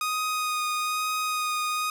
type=tone with vibrato; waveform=sawtooth; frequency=1243 Hz; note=D#6; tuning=2 cents flat; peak=-22 dBFS; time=0.01-1.9 s; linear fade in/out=2 ms; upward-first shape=sine; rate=1.1 Hz; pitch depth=13 cents each way; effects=none